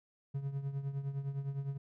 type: tone with tremolo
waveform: triangle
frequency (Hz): 138.59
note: C#3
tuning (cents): 0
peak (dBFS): -30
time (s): 0.34-1.78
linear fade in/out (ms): 10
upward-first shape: triangle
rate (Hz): 9.8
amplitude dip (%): 75
effects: none